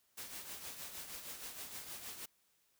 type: noise with tremolo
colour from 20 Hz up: white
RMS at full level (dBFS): -45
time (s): 0.17-2.26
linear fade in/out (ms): 10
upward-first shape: triangle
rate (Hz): 6.4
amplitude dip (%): 60
effects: white hiss -75 dBFS RMS until 2.79 s